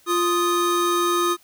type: tone pair together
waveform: square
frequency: 349.2 / 1244.5 Hz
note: F4 / D#6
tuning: 0 / 0 cents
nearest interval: octave + minor seventh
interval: 2200 cents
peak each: -22 dBFS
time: 0.06-1.37 s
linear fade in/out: 50 ms
effects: white hiss -56 dBFS RMS until 1.43 s